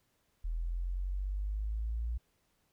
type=exponential sweep; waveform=sine; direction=up; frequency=40.39 to 58.9 Hz; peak=-32 dBFS; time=0.44-2.18 s; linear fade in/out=10 ms; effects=pink hiss -75 dBFS RMS until 2.72 s